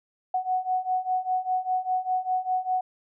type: beating tone pair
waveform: sine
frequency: 738 / 743 Hz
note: F#5 / F#5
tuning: -5 / +7 cents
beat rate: 5 Hz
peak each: -28 / -26 dBFS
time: 0.34-2.81 s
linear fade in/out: 5 ms
effects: none